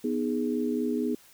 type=chord; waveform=sine; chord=G# minor; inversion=first; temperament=equal; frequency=246.9 / 311.1 / 415.3 Hz; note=B3 / D#4 / G#4; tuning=0 / 0 / 0 cents; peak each=-28 / -31 / -31 dBFS; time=0.04-1.15 s; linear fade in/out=5 ms; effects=white hiss -56 dBFS RMS until 1.33 s